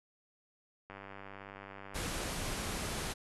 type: click train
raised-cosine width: 0.5 ms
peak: -32 dBFS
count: 116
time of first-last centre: 0.9-2.068 s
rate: 98.5 Hz
type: low-pass noise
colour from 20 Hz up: pink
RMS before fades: -38 dBFS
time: 1.94-3.14 s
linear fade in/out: 20 ms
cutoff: 12000 Hz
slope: 96 dB/octave
effects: none